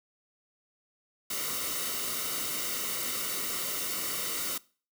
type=noise with comb filter; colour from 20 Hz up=white; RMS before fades=-33 dBFS; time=1.3-4.58 s; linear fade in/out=5 ms; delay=1.2 ms; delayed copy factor=-0.65; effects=noise-tail reverb RT60 0.4 s tail -22 dB re dry